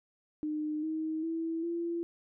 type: tone with pitch steps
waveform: sine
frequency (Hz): 304.5 / 315.8 / 327.5 / 339.6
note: D#4 / D#4 / E4 / F4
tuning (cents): -37 / +26 / -11 / -48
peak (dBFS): -31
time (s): 0.43-2.03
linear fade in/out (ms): 0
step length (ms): 400
effects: none